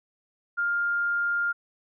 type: tone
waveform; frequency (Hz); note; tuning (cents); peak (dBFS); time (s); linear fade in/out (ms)
sine; 1404; F6; +9; -23; 0.57-1.53; 20
effects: none